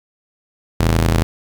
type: ring-modulated tone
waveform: sawtooth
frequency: 82 Hz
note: E2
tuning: 9 cents flat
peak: -6 dBFS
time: 0.8-1.23 s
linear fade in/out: 0 ms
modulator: 25.5 Hz
effects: 7-bit